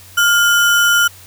sine tone with sample-and-hold, 1408 Hz, F6, 14 cents sharp, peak -9 dBFS, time 0.17-1.08 s, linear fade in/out 10 ms, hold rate 4410 Hz, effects added 93 Hz sine -43 dBFS peak until 1.26 s + white hiss -41 dBFS RMS until 1.26 s

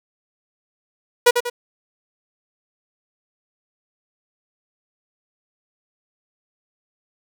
sawtooth tone with echo, 484.1 Hz, B4, 35 cents flat, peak -5 dBFS, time 1.26-1.31 s, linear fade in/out 10 ms, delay 95 ms, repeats 2, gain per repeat -7 dB, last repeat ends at 1.5 s, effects none

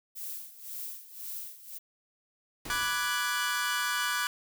violet noise with tremolo, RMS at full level -38 dBFS, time 0.15-1.79 s, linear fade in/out 20 ms, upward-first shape sine, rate 1.9 Hz, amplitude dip 80%
pink noise with exponential decay, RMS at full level -39 dBFS, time 2.65-3.44 s, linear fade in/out 5 ms, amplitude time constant 170 ms
sawtooth chord, G# half-diminished seventh, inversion first, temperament equal with one note detuned, 987.8 / 1174.7 / 1480 / 1676.6 Hz, B5 / D6 / F#6 / G#6, 0 / 0 / 0 / +16 cents, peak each -34 / -30 / -28 / -31 dBFS, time 2.7-4.27 s, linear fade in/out 0 ms
effects none

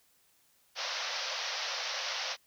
white band-pass noise, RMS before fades -36 dBFS, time 0.75-2.37 s, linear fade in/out 50 ms, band 490 to 5900 Hz, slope 96 dB/octave, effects white hiss -68 dBFS RMS until 2.46 s

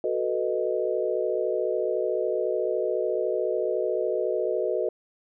sine chord, B dominant seventh, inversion second, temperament equal, 370 / 440 / 493.9 / 622.3 Hz, F#4 / A4 / B4 / D#5, 0 / 0 / 0 / 0 cents, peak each -29 dBFS, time 0.04-4.89 s, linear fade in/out 2 ms, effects none

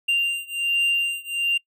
triangle beating tone pair, 2784 / 2785.3 Hz, F7 / F7, -6 / -5 cents, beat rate 1.3 Hz, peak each -21 / -22 dBFS, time 0.08-1.58 s, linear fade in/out 10 ms, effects noise-tail reverb RT60 0.1 s tail -26 dB re dry

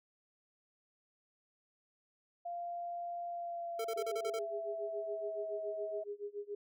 sine tone with pitch glide, 694 to 640.1 Hz, F5 to D#5, -11 to +49 cents, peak -38 dBFS, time 2.45-6.04 s, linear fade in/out 10 ms, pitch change -140 cents, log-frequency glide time 3.28-5.64 s
square tone bursts, 448.7 Hz, A4, 34 cents sharp, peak -37 dBFS, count 7, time 3.79-4.391 s, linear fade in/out 5 ms, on 55 ms, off 36 ms
sine tone with tremolo, 410 Hz, G#4, 22 cents flat, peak -37 dBFS, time 3.96-6.55 s, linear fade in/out 5 ms, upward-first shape sine, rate 7.1 Hz, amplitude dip 95%
effects none

